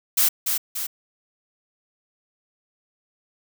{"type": "noise with echo", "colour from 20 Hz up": "blue", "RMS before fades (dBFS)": -18, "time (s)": [0.17, 0.29], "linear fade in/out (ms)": 10, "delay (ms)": 290, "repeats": 2, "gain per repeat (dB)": -5, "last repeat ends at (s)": 0.87, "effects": []}